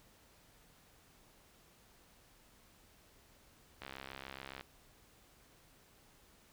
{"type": "click train", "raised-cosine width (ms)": 0.3, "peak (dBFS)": -29, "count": 54, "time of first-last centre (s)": [3.82, 4.61], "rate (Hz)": 67.1, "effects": ["pink hiss -65 dBFS RMS until 6.52 s"]}